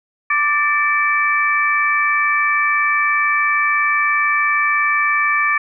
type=tone cluster; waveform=sine; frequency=1173 / 1776 / 2313 Hz; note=D6 / A6 / D7; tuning=-2 / +16 / -27 cents; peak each=-18 dBFS; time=0.3-5.58 s; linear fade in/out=5 ms; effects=none